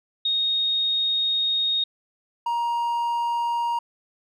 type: tone pair in turn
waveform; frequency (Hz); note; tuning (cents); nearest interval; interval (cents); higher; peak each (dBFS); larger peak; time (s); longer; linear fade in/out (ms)
sine / triangle; 3724 / 942.1; A#7 / A#5; -2 / +18; 2 octaves; 2380; first; -20; neither; 0.25-1.84 / 2.46-3.79; first; 5
effects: none